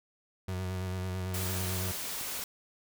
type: tone with vibrato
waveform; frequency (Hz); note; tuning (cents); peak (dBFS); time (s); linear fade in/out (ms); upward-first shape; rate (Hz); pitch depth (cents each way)
35% pulse; 92.5; F#2; 0; -31; 0.48-1.92; 5; square; 9; 23
type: noise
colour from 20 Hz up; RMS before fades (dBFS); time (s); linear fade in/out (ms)
white; -37; 1.34-2.44; 2
type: clicks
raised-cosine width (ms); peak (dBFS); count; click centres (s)
2; -37; 2; 2.212 / 2.394
effects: none